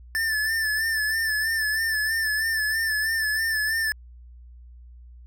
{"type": "tone with vibrato", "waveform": "square", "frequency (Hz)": 1760, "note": "A6", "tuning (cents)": 0, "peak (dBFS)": -23, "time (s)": [0.15, 3.92], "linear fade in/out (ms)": 0, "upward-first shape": "sine", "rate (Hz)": 3.1, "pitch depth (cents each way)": 49, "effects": ["added 60 Hz sine -43 dBFS peak until 5.26 s"]}